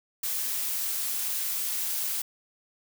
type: noise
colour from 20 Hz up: blue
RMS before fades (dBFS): -30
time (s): 0.23-2.22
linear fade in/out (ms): 5
effects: none